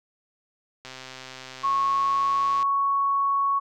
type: click train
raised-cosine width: 0.2 ms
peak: -22 dBFS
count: 232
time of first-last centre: 0.85-2.627 s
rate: 130 Hz
type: tone with pitch glide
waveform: sine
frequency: 1098 to 1110.8 Hz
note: C#6 to C#6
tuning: -17 to +3 cents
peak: -20 dBFS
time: 1.63-3.6 s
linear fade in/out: 20 ms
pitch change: +20 cents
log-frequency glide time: 1.78-2.75 s
effects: none